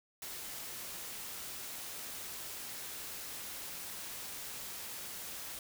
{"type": "noise", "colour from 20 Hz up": "white", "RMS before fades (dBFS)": -44, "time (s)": [0.22, 5.59], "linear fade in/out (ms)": 2, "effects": []}